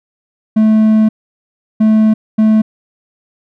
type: tone bursts at uneven times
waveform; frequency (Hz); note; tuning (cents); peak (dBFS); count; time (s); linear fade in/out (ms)
triangle; 217.5; A3; -20; -4; 3; 0.56-1.09 / 1.8-2.14 / 2.38-2.62; 10
effects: none